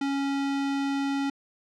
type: tone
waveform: square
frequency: 277.2 Hz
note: C#4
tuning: in tune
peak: -26 dBFS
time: 0.01-1.3 s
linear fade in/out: 5 ms
effects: low-pass 5000 Hz 12 dB/octave